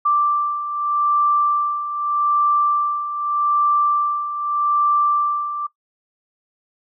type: beating tone pair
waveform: sine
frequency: 1174.7 / 1175.52 Hz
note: D6 / D6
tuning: 0 / +1 cents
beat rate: 0.82 Hz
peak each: -23 / -17 dBFS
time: 0.05-5.67 s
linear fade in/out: 10 ms
effects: noise-tail reverb RT60 0.1 s tail -18 dB re dry